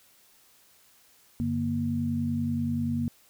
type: tone cluster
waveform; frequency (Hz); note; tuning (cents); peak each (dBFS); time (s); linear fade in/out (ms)
sine; 95.1 / 145.2 / 235.8; F#2 / D3 / A#3; +48 / -19 / +20; -33 / -33 / -27; 1.4-3.08; 0
effects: white hiss -60 dBFS RMS until 3.29 s